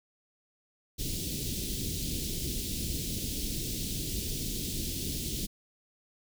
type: band-stop noise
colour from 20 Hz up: pink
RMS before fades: -34 dBFS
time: 0.98-5.47 s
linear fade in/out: 20 ms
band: 360 to 3300 Hz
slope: 24 dB/octave
effects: none

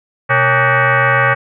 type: tone with frequency modulation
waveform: sine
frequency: 213 Hz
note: G#3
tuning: 44 cents sharp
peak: -9 dBFS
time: 0.29-1.35 s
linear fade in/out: 20 ms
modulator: 339 Hz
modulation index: 5.6
effects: none

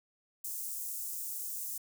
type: high-pass noise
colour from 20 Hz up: white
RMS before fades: -39 dBFS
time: 0.44-1.78 s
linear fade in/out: 5 ms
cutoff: 7000 Hz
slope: 24 dB/octave
effects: none

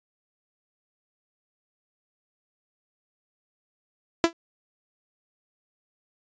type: tone with exponential decay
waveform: sawtooth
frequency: 334.7 Hz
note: E4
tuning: 26 cents sharp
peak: -9 dBFS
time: 4.24-4.33 s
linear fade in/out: 0 ms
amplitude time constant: 18 ms
effects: resampled to 16000 Hz

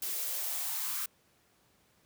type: noise with high-pass filter sweep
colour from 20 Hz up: blue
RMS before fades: -35 dBFS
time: 0.02-1.06 s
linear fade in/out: 5 ms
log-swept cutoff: 340 to 1300 Hz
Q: 3.7
effects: pink hiss -68 dBFS RMS until 2.05 s + high-pass 80 Hz 12 dB/octave

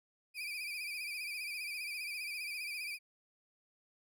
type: tone with vibrato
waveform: 35% pulse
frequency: 2410 Hz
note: D7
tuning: 44 cents sharp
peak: -37 dBFS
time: 0.34-2.99 s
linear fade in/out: 50 ms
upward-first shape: sine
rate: 15 Hz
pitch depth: 78 cents each way
effects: none

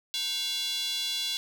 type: tone with high-pass filter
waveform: square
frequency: 310 Hz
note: D#4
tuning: 6 cents flat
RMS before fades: -31 dBFS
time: 0.14-1.37 s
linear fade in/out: 0 ms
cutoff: 3600 Hz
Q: 4.8
effects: none

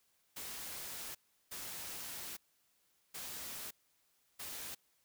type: noise bursts at uneven times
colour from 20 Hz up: white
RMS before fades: -45 dBFS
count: 4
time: 0.36-1.15 / 1.51-2.37 / 3.14-3.71 / 4.39-4.75 s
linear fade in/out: 10 ms
effects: white hiss -75 dBFS RMS until 5.04 s

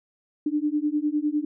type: beating tone pair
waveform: sine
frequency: 293.7 / 303.6 Hz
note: D4 / D#4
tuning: 0 / -42 cents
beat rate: 9.9 Hz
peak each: -25 dBFS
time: 0.46-1.45 s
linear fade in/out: 5 ms
effects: none

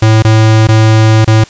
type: tone with dropouts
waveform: square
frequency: 110 Hz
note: A2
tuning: in tune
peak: -4 dBFS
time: 0.02-1.44 s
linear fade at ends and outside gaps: 5 ms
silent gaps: 0.224-0.247 / 0.672-0.686 / 1.247-1.275 s
effects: white hiss -35 dBFS RMS until 1.49 s + resampled to 16000 Hz

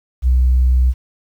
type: tone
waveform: sine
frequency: 63 Hz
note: B1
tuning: 35 cents sharp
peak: -8 dBFS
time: 0.22-0.94 s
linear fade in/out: 50 ms
effects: tanh soft clip ceiling -7 dBFS + 8-bit

